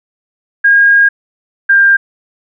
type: tone pair in turn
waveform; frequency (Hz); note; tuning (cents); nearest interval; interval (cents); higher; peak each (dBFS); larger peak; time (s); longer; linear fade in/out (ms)
sine; 1627 / 1595.4; G#6 / G6; -36 / +30; unison; 34; first; -4; neither; 0.64-1.09 / 1.69-1.97; first; 10
effects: none